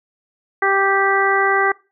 harmonic tone, 392 Hz, G4, in tune, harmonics 1 / 2 / 3 / 4 / 5, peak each -20 / -20 / -20 / -20 / -20 dBFS, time 0.62-1.72 s, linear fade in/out 5 ms, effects noise-tail reverb RT60 0.3 s tail -22 dB re dry

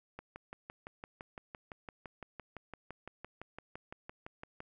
click train, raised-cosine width 0.5 ms, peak -29 dBFS, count 27, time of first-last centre 0.19-4.604 s, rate 5.89 Hz, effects none

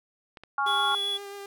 clicks, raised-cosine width 0.3 ms, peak -28 dBFS, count 3, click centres 0.372 / 0.436 / 0.92 s
sine chord, Db major, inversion second, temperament equal, 830.6 / 1108.7 / 1396.9 Hz, Ab5 / Db6 / F6, 0 / 0 / 0 cents, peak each -28 dBFS, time 0.58-0.95 s, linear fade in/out 2 ms
sawtooth tone with vibrato, 401 Hz, G4, 39 cents sharp, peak -34 dBFS, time 0.66-1.46 s, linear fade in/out 2 ms, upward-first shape sine, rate 7.6 Hz, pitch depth 14 cents each way
triangle tone, 3385 Hz, G#7, 32 cents sharp, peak -25 dBFS, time 0.66-1.18 s, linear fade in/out 20 ms
effects none

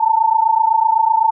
sine tone pair together, 880 / 907.9 Hz, A5 / A#5, 0 / -46 cents, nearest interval minor second, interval 54 cents, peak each -14 dBFS, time 0-1.31 s, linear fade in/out 10 ms, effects none

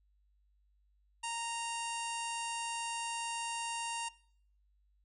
harmonic tone with a mistuned harmonic, 929 Hz, A#5, 6 cents flat, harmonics 1 / 2 / 3 / 4 / 5 / 6 / 7 / 8 / 9 / 10, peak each -39 / -50 / -41 / -53 / -51 / -52 / -52 / -50 / -50 / -47 dBFS, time 1.23-4.09 s, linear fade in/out 10 ms, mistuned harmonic 8, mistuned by -21 cents, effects noise-tail reverb RT60 0.6 s tail -21 dB re dry + added 50 Hz sine -68 dBFS peak until 5.04 s

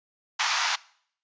pink band-pass noise, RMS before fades -26 dBFS, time 0.39-0.76 s, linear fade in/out 10 ms, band 810 to 6500 Hz, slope 48 dB/octave, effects noise-tail reverb RT60 0.6 s tail -22 dB re dry + resampled to 16000 Hz

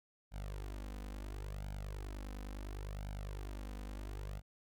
sawtooth tone with flanger, 49.84 Hz, G1, 29 cents sharp, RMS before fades -44 dBFS, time 0.31-4.42 s, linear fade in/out 50 ms, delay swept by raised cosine 1.3 to 4 ms, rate 0.72 Hz, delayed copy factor +1, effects none

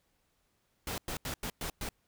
pink noise bursts at uneven times, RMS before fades -37 dBFS, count 6, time 0.87-0.98 / 1.08-1.17 / 1.25-1.34 / 1.43-1.5 / 1.61-1.7 / 1.81-1.89 s, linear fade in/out 2 ms, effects pink hiss -75 dBFS RMS until 2.07 s

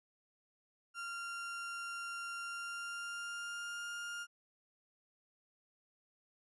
35% pulse tone with pitch glide, 1386 to 1408.6 Hz, F6 to F6, -14 to +14 cents, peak -39 dBFS, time 0.94-4.27 s, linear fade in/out 50 ms, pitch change +28 cents, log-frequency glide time 2.39-3.88 s, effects resampled to 24000 Hz

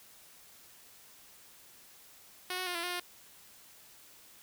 5% pulse tone with pitch steps, 364.6 / 368.9 / 355.6 / 339.7 / 356.4 / 354.4 Hz, F#4 / F#4 / F4 / F4 / F4 / F4, -25 / -5 / +31 / -48 / +35 / +25 cents, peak -23 dBFS, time 2.5-2.998 s, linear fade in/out 2 ms, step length 83 ms, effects white hiss -57 dBFS RMS until 4.42 s

